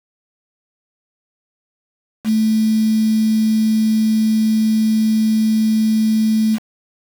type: tone with quantisation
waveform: sine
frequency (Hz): 218.7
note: A3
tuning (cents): -10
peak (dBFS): -12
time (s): 2.24-6.59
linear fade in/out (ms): 50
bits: 5
effects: none